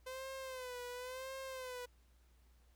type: tone with vibrato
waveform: sawtooth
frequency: 511 Hz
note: C5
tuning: 41 cents flat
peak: -40 dBFS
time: 0.06-1.86 s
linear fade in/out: 10 ms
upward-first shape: sine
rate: 0.95 Hz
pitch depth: 73 cents each way
effects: added 60 Hz sine -65 dBFS peak until 2.75 s + pink hiss -75 dBFS RMS until 2.75 s